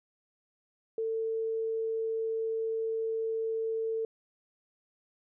sine tone, 447.6 Hz, A4, 30 cents sharp, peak -29 dBFS, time 0.98-4.05 s, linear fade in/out 2 ms, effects none

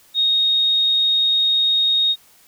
sine tone, 3729 Hz, A#7, in tune, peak -14 dBFS, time 0.14-2.16 s, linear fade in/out 50 ms, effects white hiss -52 dBFS RMS until 2.47 s

